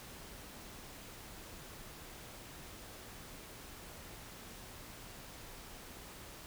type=silence; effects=pink hiss -51 dBFS RMS until 6.46 s